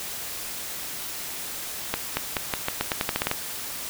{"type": "accelerating click train", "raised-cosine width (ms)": 0.3, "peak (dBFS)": -7, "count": 13, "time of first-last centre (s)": [1.94, 3.314], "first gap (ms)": 230, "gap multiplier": 0.86, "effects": ["white hiss -34 dBFS RMS until 3.89 s"]}